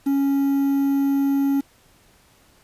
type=tone with quantisation; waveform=triangle; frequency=277.2 Hz; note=C#4; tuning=in tune; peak=-15 dBFS; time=0.06-1.61 s; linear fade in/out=10 ms; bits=7; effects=pink hiss -56 dBFS RMS until 2.63 s + resampled to 32000 Hz